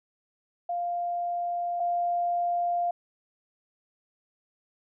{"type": "tone pair in turn", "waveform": "sine", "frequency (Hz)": [698.5, 698.5], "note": ["F5", "F5"], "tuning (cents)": [0, 0], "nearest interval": "unison", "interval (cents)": 0, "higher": "neither", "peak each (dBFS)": [-27, -24], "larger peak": "second", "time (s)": [[0.69, 1.8], [1.8, 2.91]], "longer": "neither", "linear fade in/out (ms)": 5, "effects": []}